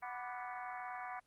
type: harmonic tone with a mistuned harmonic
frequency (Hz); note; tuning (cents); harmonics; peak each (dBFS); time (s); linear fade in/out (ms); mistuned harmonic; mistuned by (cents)
246.9; B3; 0; 3 / 4 / 5 / 6 / 7 / 8 / 9; -45 / -47 / -49 / -51 / -52 / -53 / -54; 0.02-1.2; 10; 5; -75
effects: pink hiss -75 dBFS RMS until 1.26 s + Opus 24 kbps